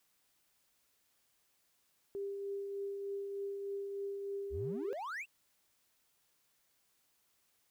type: tone with tremolo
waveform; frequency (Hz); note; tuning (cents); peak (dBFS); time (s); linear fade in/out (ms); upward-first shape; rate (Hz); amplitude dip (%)
sine; 398.1; G4; +27; -36; 2.15-4.93; 0; triangle; 3.3; 35
type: exponential sweep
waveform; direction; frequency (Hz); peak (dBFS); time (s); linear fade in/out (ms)
triangle; up; 61.2 to 2863; -37; 4.5-5.26; 50
effects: white hiss -75 dBFS RMS until 7.7 s